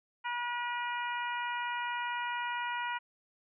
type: harmonic tone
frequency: 482.2 Hz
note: B4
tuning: 41 cents flat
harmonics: 2 / 3 / 4 / 5 / 6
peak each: -35 / -39 / -41 / -43 / -45 dBFS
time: 0.24-2.99 s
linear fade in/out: 20 ms
effects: none